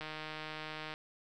click train, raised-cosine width 0.3 ms, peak -26 dBFS, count 145, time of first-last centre 0.01-0.939 s, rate 155 Hz, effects none

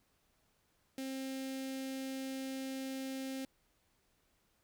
sawtooth tone with notch filter, 265.9 Hz, C4, 28 cents sharp, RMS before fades -41 dBFS, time 0.98-3.45 s, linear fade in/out 2 ms, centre 1100 Hz, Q 0.73, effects pink hiss -75 dBFS RMS until 4.63 s

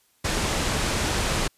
pink low-pass noise, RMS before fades -25 dBFS, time 0.24-1.48 s, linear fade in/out 10 ms, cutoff 9300 Hz, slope 24 dB/octave, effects white hiss -64 dBFS RMS until 1.57 s + resampled to 32000 Hz

